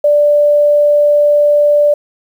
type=tone; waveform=sine; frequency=587.3 Hz; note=D5; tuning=in tune; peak=-6 dBFS; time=0.04-1.94 s; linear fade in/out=5 ms; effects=7-bit